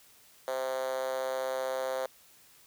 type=tone with high-pass filter; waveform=5% pulse; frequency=130.81 Hz; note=C3; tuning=in tune; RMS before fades=-33 dBFS; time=0.48-2.06 s; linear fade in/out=0 ms; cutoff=540 Hz; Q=5.8; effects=white hiss -59 dBFS RMS until 2.66 s